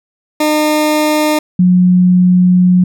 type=tone pair in turn; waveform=20% pulse / sine; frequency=304.2 / 180.88 Hz; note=D#4 / F#3; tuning=-39 / -39 cents; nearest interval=major sixth; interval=900 cents; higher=first; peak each=-5 dBFS; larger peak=neither; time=0.4-1.39 / 1.59-2.84 s; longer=second; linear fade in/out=5 ms; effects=none